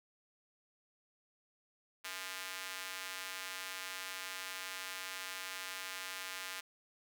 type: tone with high-pass filter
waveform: square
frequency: 93.8 Hz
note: F#2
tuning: 24 cents sharp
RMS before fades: -44 dBFS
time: 2.04-6.61 s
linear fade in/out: 10 ms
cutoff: 1700 Hz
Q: 0.91
effects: none